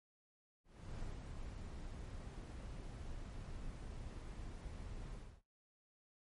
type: noise with ADSR envelope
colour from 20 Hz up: brown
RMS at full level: -45 dBFS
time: 0.64-5.42 s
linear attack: 360 ms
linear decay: 160 ms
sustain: -3 dB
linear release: 280 ms
effects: noise-tail reverb RT60 0.2 s tail -18 dB re dry + MP3 48 kbps